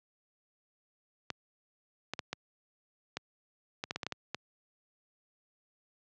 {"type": "clicks", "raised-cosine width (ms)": 0.2, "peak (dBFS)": -17, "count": 12, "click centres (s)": [1.303, 2.136, 2.192, 2.33, 3.17, 3.839, 3.909, 3.96, 4.032, 4.066, 4.123, 4.346], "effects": ["high-pass 100 Hz 12 dB/octave", "low-pass 6000 Hz 12 dB/octave"]}